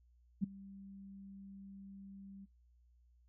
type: tone with ADSR envelope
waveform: sine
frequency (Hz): 196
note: G3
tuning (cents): 0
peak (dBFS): -28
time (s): 0.41-2.46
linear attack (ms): 27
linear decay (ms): 9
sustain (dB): -22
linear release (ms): 21
effects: noise-tail reverb RT60 0.2 s tail -26 dB re dry + added 60 Hz sine -65 dBFS peak until 3.28 s